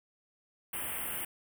white band-stop noise, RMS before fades -37 dBFS, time 0.73-1.25 s, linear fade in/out 5 ms, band 3200 to 8400 Hz, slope 96 dB/octave, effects none

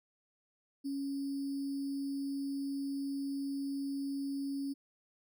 sine tone with sample-and-hold, 277.2 Hz, C#4, in tune, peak -34 dBFS, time 0.84-4.74 s, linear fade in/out 20 ms, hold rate 4900 Hz, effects none

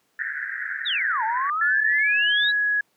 white band-pass noise, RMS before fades -30 dBFS, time 0.19-1.5 s, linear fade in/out 2 ms, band 1500 to 1900 Hz, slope 96 dB/octave
sine exponential two-way sweep, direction down then up, 3976 to 860 to 3976 Hz, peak -22 dBFS, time 0.85-2.52 s, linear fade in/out 20 ms, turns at 1.24 s
sine tone with pitch glide, 1730 to 1674.9 Hz, A6 to G#6, -30 to +14 cents, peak -19 dBFS, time 1.61-2.81 s, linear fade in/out 5 ms, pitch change -56 cents, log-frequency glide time 2-2.1 s
effects pink hiss -67 dBFS RMS until 2.96 s + high-pass 200 Hz 12 dB/octave

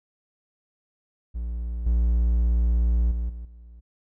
triangle tone with level steps, 58.27 Hz, A#1, in tune, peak -25 / -16 / -22 / -31 / -41 dBFS, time 1.34-3.81 s, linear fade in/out 20 ms, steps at 1.86 / 3.11 / 3.29 / 3.45 s, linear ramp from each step 5 ms, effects none

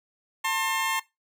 20% pulse tone pair together, 896.8 / 1065 Hz, A5 / C6, +33 / +30 cents, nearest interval minor third, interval 297 cents, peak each -23 / -22 dBFS, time 0.44-1 s, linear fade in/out 10 ms, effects noise-tail reverb RT60 0.2 s tail -19 dB re dry

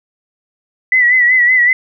sine tone with vibrato, 1979 Hz, B6, 3 cents sharp, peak -7 dBFS, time 0.92-1.73 s, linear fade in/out 2 ms, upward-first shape sine, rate 5.3 Hz, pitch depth 60 cents each way, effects none

